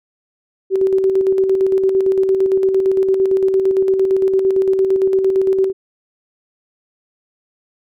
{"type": "tone with tremolo", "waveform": "sine", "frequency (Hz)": 383.2, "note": "G4", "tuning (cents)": -39, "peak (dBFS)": -10, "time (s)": [0.7, 5.73], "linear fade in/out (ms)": 50, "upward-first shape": "square", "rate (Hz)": 8.8, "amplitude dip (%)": 40, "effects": []}